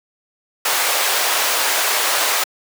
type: high-pass noise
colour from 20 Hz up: pink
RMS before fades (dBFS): -18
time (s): 0.65-2.44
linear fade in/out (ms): 5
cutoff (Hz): 640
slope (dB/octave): 12
effects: high-pass 400 Hz 12 dB/octave